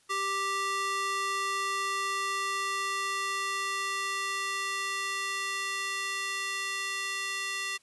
square tone with high-pass filter sweep, 392 Hz, G4, in tune, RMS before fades -32 dBFS, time 0.09-7.78 s, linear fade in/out 20 ms, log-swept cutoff 1000 to 2000 Hz, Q 1.3, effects white hiss -65 dBFS RMS until 7.82 s + resampled to 24000 Hz

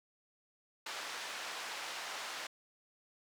pink band-pass noise, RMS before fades -43 dBFS, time 0.86-2.47 s, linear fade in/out 5 ms, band 850 to 5900 Hz, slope 12 dB/octave, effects none

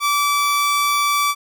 sawtooth tone, 1157 Hz, D6, 26 cents flat, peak -12 dBFS, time 0-1.35 s, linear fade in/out 50 ms, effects none

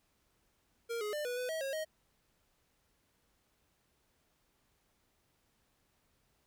square tone with pitch steps, 466 / 420 / 597 / 490.4 / 499.6 / 641 / 543 / 628 Hz, A#4 / G#4 / D5 / B4 / B4 / E5 / C#5 / D#5, -1 / +19 / +28 / -12 / +20 / -49 / -36 / +16 cents, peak -36 dBFS, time 0.89-1.85 s, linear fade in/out 20 ms, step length 120 ms, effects pink hiss -75 dBFS RMS until 6.46 s

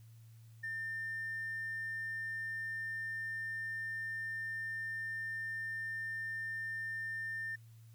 sine tone with hard clipping, 1800 Hz, A6, 39 cents sharp, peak -38 dBFS, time 0.63-7.56 s, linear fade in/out 10 ms, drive 1 dB, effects added 113 Hz sine -54 dBFS peak until 7.94 s + white hiss -71 dBFS RMS until 7.94 s

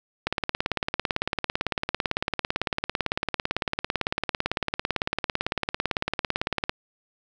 click train, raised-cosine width 0.3 ms, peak -8 dBFS, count 116, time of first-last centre 0.27-6.695 s, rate 17.9 Hz, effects none

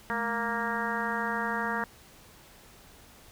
harmonic tone with a mistuned harmonic, 233.1 Hz, A#3, in tune, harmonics 1 / 2 / 3 / 4 / 5 / 6 / 7 / 8, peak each -36 / -38 / -39 / -34 / -37 / -37 / -35 / -37 dBFS, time 0.1-1.84 s, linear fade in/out 0 ms, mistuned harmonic 1, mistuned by -140 cents, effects pink hiss -54 dBFS RMS until 3.31 s

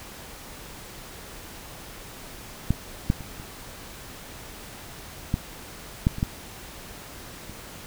clicks, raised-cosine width 5 ms, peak -8 / -7 / -25 / -27 / -10 / -6 / -21 / -10 / -27 dBFS, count 9, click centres 2.706 / 3.101 / 3.207 / 3.399 / 5.341 / 6.069 / 6.184 / 6.229 / 7.496 s, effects pink hiss -42 dBFS RMS until 7.86 s

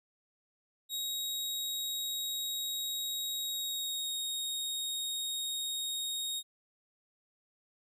sawtooth tone with pitch glide, 3791 to 3739 Hz, A#7 to A#7, +28 to +4 cents, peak -31 dBFS, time 0.89-6.43 s, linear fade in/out 50 ms, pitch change -24 cents, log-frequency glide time 3.39-4.2 s, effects none

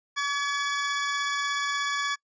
sawtooth tone pair together, 1138 / 1698.7 Hz, C#6 / G#6, +45 / +39 cents, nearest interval perfect fifth, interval 694 cents, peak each -25 dBFS, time 0.16-2.16 s, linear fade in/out 20 ms, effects noise-tail reverb RT60 0.1 s tail -26 dB re dry + resampled to 16000 Hz

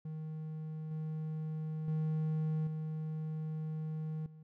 triangle tone with level steps, 156.5 Hz, D#3, 10 cents sharp, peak -37 / -34 / -29 / -34 / -49 dBFS, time 0.05-4.43 s, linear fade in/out 5 ms, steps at 0.91 / 1.88 / 2.67 / 4.26 s, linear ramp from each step 2 ms, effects none

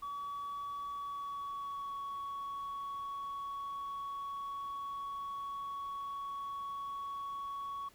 sine tone with pitch glide, 1137 to 1116.8 Hz, C#6 to C#6, +44 to +13 cents, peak -36 dBFS, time 0.02-7.89 s, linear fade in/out 10 ms, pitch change -31 cents, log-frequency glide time 0.89-1.99 s, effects tanh soft clip ceiling -37 dBFS + pink hiss -63 dBFS RMS until 7.94 s

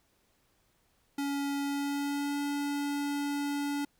square tone with pitch glide, 281.5 to 286.3 Hz, C#4 to D4, +27 to -44 cents, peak -31 dBFS, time 1.18-3.85 s, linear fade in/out 5 ms, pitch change +29 cents, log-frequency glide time 1.59-2.39 s, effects pink hiss -71 dBFS RMS until 3.99 s

